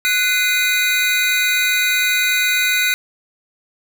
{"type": "tone cluster", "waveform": "square", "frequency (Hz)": [1485, 2065, 2459, 3894], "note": ["F#6", "C7", "D#7", "B7"], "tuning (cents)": [6, -23, -21, -25], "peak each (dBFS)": -21, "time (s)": [0.05, 2.94], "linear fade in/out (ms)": 0, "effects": []}